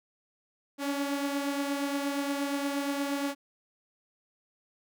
sawtooth beating tone pair, 280.2 / 288.7 Hz, C#4 / D4, +19 / -30 cents, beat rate 8.5 Hz, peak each -26 / -33 dBFS, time 0.78-3.35 s, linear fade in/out 50 ms, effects none

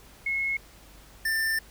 sine / square tone pair in turn, 2175 / 1786.4 Hz, C#7 / A6, -33 / +26 cents, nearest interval minor third, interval 341 cents, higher first, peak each -25 / -25 dBFS, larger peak neither, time 0.26-0.57 / 1.25-1.59 s, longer second, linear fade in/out 5 ms, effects added 50 Hz sine -53 dBFS peak until 1.7 s + pink hiss -53 dBFS RMS until 1.7 s

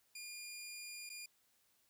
15% pulse tone with dropouts, 2418 Hz, D7, 50 cents sharp, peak -40 dBFS, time 0.15-1.26 s, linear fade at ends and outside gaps 5 ms, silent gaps 1.093-1.099 s, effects white hiss -75 dBFS RMS until 1.89 s

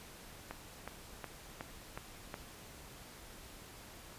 click train, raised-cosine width 0.5 ms, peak -26 dBFS, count 6, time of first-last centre 0.51-2.342 s, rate 2.73 Hz, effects pink hiss -53 dBFS RMS until 4.18 s + resampled to 32000 Hz

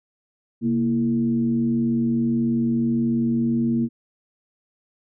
sine tone with frequency modulation, 233.1 Hz, A#3, in tune, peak -18 dBFS, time 0.61-3.89 s, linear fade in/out 50 ms, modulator 98.4 Hz, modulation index 0.63, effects none

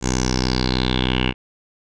10% pulse tone with low-pass filter sweep, 63.2 Hz, B1, 41 cents sharp, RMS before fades -20 dBFS, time 0.01-1.34 s, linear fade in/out 50 ms, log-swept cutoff 7000 to 2700 Hz, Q 6.4, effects none

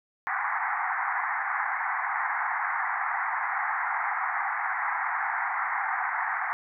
pink band-pass noise, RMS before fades -29 dBFS, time 0.27-6.53 s, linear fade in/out 0 ms, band 750 to 2100 Hz, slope 96 dB/octave, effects none

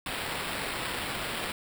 blue noise with sample-and-hold, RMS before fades -34 dBFS, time 0.06-1.52 s, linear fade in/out 2 ms, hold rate 6300 Hz, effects none

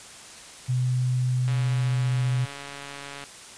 sine tone, 126.2 Hz, B2, 38 cents sharp, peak -21 dBFS, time 0.68-2.46 s, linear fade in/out 20 ms
click train, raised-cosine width 0.3 ms, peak -22 dBFS, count 249, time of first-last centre 1.48-3.239 s, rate 141 Hz
effects white hiss -44 dBFS RMS until 3.57 s + resampled to 22050 Hz

